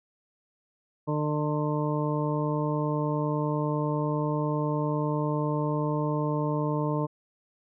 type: harmonic tone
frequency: 150.1 Hz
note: D3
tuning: 38 cents sharp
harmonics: 1 / 2 / 3 / 4 / 6 / 7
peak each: -28 / -31 / -33 / -34 / -36 / -36 dBFS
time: 1.07-7.07 s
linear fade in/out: 20 ms
effects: none